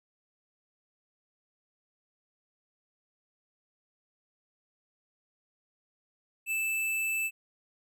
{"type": "tone", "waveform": "square", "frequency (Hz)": 2637, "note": "E7", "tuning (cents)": 0, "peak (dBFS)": -29, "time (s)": [6.46, 7.31], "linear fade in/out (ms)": 50, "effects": []}